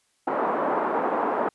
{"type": "band-pass noise", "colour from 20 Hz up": "white", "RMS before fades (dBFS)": -25, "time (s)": [0.27, 1.49], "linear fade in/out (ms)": 5, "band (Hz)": [250, 1100], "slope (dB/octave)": 24, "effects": ["white hiss -68 dBFS RMS until 1.54 s", "resampled to 24000 Hz"]}